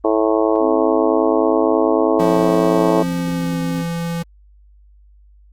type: harmonic tone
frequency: 109.3 Hz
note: A2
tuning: 11 cents flat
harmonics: 3 / 4 / 5 / 6 / 7 / 8 / 9 / 10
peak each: -18 / -18 / -21 / -20 / -28 / -26 / -30 / -26 dBFS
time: 0.04-3.03 s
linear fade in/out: 10 ms
type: tone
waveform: sine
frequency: 264.5 Hz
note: C4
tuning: 19 cents sharp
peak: -22 dBFS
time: 0.59-3.85 s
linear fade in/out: 50 ms
type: tone with pitch glide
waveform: square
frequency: 174.61 to 168.95 Hz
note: F3 to E3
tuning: 0 to +43 cents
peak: -21 dBFS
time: 2.19-4.23 s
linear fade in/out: 10 ms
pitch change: -57 cents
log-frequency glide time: 2.95-3.58 s
effects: added 50 Hz sine -45 dBFS peak until 5.52 s + Opus 24 kbps